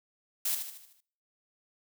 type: noise with echo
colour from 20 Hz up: blue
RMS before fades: -30 dBFS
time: 0.45-0.55 s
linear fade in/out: 5 ms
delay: 76 ms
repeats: 6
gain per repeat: -6 dB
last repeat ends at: 1.006 s
effects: noise-tail reverb RT60 0.6 s tail -24 dB re dry